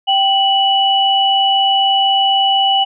sine tone pair together, 782 / 2952 Hz, G5 / F#7, -4 / -5 cents, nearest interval octave + major seventh, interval 2299 cents, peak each -13 dBFS, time 0.07-2.85 s, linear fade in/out 20 ms, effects none

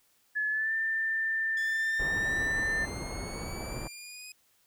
sine tone with pitch glide, 1712 to 1786.8 Hz, A6 to A6, -48 to +26 cents, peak -27 dBFS, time 0.35-2.86 s, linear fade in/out 20 ms, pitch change +74 cents, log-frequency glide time 0.49-0.74 s
15% pulse linear sweep, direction up, 1705 to 2511 Hz, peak -36 dBFS, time 1.57-4.32 s, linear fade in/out 2 ms
pink low-pass noise, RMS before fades -38 dBFS, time 1.99-3.88 s, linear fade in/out 10 ms, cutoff 1100 Hz, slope 12 dB/octave
effects white hiss -68 dBFS RMS until 4.66 s

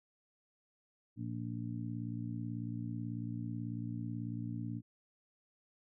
harmonic tone, 58.2 Hz, A#1, 2 cents flat, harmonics 2 / 3 / 4 / 5, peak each -40 / -46 / -43 / -45 dBFS, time 1.16-4.82 s, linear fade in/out 50 ms, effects none

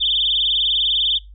sine tone with vibrato, 3322 Hz, G#7, in tune, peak -15 dBFS, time 0-1.19 s, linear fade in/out 20 ms, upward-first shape sine, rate 20 Hz, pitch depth 170 cents each way, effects noise-tail reverb RT60 0.2 s tail -22 dB re dry + added 50 Hz sine -38 dBFS peak until 1.34 s

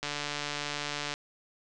click train, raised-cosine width 0.2 ms, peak -16 dBFS, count 163, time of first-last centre 0.03-1.14 s, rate 146 Hz, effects resampled to 22050 Hz

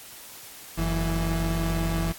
35% pulse tone pair together, 46.25 / 164.81 Hz, F#1 / E3, 0 / 0 cents, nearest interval octave + minor seventh, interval 2200 cents, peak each -25 dBFS, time 0.77-2.13 s, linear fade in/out 20 ms, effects white hiss -44 dBFS RMS until 2.18 s + AAC 64 kbps

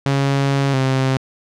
sawtooth tone pair in turn, 138.3 / 132.48 Hz, C#3 / C3, -4 / +22 cents, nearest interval minor second, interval 74 cents, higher first, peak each -11 dBFS, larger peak neither, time 0.06-0.74 / 0.74-1.17 s, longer first, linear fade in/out 0 ms, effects low-pass 6000 Hz 12 dB/octave

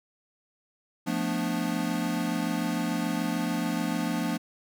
square chord, B half-diminished seventh, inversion second, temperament equal, 174.61 / 220 / 246.9 / 293.7 Hz, F3 / A3 / B3 / D4, 0 / 0 / 0 / 0 cents, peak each -33 dBFS, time 1.06-4.38 s, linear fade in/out 20 ms, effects none

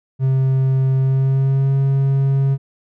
triangle tone with pitch glide, 132.7 to 136.51 Hz, C3 to C#3, +25 to -26 cents, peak -11 dBFS, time 0.19-2.58 s, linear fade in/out 50 ms, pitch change +49 cents, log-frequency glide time 0.98-1.75 s, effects none

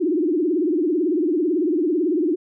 sine tone with vibrato, 330 Hz, E4, 2 cents sharp, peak -17 dBFS, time 0-2.36 s, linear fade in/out 20 ms, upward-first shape triangle, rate 18 Hz, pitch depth 260 cents each way, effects none

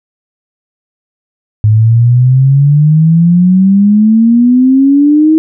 sine exponential sweep, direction up, 105.6 to 320 Hz, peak -3 dBFS, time 1.64-5.38 s, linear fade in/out 0 ms, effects none

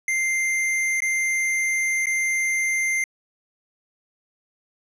square tone with dropouts, 2093 Hz, C7, in tune, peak -21 dBFS, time 0.08-3.04 s, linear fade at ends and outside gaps 2 ms, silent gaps 1.004-1.02 / 2.058-2.068 s, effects low-pass 11000 Hz 12 dB/octave

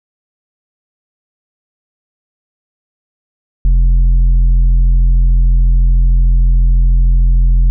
triangle tone with tanh clipping, 43.17 Hz, F1, 19 cents flat, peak -7 dBFS, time 3.65-7.7 s, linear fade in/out 0 ms, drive 10 dB, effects none

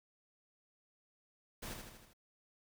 pink noise with echo, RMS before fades -45 dBFS, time 1.62-1.74 s, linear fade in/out 10 ms, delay 79 ms, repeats 5, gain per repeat -4 dB, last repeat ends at 2.135 s, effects none

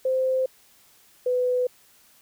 sine tone pair in turn, 520 / 499.2 Hz, C5 / B4, -11 / +19 cents, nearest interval minor second, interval 70 cents, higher first, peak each -20 dBFS, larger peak neither, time 0.05-0.46 / 1.26-1.67 s, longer neither, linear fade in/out 5 ms, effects white hiss -57 dBFS RMS until 2.21 s

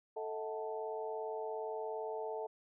harmonic tone with a mistuned harmonic, 146.83 Hz, D3, in tune, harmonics 3 / 4 / 5 / 6, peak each -40 / -44 / -47 / -45 dBFS, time 0.16-2.47 s, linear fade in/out 10 ms, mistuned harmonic 4, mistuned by +140 cents, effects none

